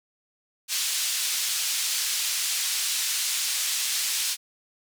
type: band-pass noise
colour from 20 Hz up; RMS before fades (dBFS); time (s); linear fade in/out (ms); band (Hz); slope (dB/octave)
pink; -27; 0.68-4.37; 50; 3600 to 11000; 12
effects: none